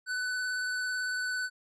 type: tone with vibrato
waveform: square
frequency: 1500 Hz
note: F#6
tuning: 23 cents sharp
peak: -31 dBFS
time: 0.06-1.5 s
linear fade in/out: 50 ms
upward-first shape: square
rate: 18 Hz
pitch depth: 10 cents each way
effects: resampled to 22050 Hz